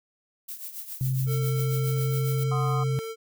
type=noise with tremolo; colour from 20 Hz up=violet; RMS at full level=-35 dBFS; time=0.48-2.44 s; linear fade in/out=10 ms; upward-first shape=triangle; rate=7.3 Hz; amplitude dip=75%
type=tone with pitch glide; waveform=sine; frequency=130.81 to 132.79 Hz; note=C3 to C3; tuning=0 to +26 cents; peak=-23 dBFS; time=1.01-2.99 s; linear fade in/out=0 ms; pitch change=+26 cents; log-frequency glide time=1.45-2.24 s
type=tone; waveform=square; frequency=448.6 Hz; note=A4; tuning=34 cents sharp; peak=-33 dBFS; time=1.26-3.16 s; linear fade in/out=50 ms
type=chord; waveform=sine; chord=C diminished; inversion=second; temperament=equal with one note detuned; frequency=735.7 / 1046.5 / 1244.5 Hz; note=Gb5 / C6 / Eb6; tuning=-10 / 0 / 0 cents; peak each=-35 / -36 / -31 dBFS; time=2.51-2.84 s; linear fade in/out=10 ms
effects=none